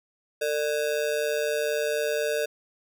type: ring-modulated tone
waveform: square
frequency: 523.3 Hz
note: C5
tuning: in tune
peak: -22 dBFS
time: 0.41-2.46 s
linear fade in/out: 10 ms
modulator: 72 Hz
effects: none